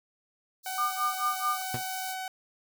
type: high-pass noise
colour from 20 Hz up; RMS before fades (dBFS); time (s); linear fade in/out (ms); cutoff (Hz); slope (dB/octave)
white; -40; 0.63-2.16; 50; 3800; 96
type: tone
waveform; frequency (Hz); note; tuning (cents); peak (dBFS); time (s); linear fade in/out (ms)
sawtooth; 753; F#5; +30; -30; 0.66-2.28; 2
type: tone with tremolo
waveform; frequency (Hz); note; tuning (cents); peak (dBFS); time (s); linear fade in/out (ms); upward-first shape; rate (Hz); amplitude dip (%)
sine; 1207; D6; +47; -24; 0.78-1.62; 2; sine; 4.6; 100
type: tone with exponential decay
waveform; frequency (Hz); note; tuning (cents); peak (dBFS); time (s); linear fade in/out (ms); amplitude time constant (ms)
sawtooth; 120.7; B2; -39; -25; 1.74-1.84; 5; 20
effects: none